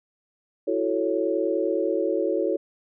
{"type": "chord", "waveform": "sine", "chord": "F# minor seventh", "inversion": "third", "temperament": "equal", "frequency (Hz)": [329.6, 370, 440, 554.4], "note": ["E4", "F#4", "A4", "C#5"], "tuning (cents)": [0, 0, 0, 0], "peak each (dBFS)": -27, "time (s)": [0.67, 2.57], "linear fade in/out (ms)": 10, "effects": []}